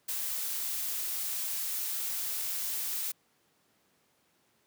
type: noise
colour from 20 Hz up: blue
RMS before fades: -34 dBFS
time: 0.08-3.12 s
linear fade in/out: 10 ms
effects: pink hiss -70 dBFS RMS until 4.66 s + high-pass 150 Hz 12 dB/octave